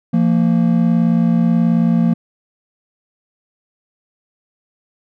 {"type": "tone pair together", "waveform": "triangle", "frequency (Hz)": [171.47, 230], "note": ["F3", "A#3"], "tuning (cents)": [-31, -23], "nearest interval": "perfect fourth", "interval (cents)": 508, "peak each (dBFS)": -12, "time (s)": [0.13, 2.14], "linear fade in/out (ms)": 10, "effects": []}